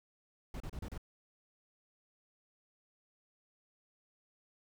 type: noise bursts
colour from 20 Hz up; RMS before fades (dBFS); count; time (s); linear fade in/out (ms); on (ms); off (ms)
brown; -42; 5; 0.54-0.978; 2; 62; 32
effects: none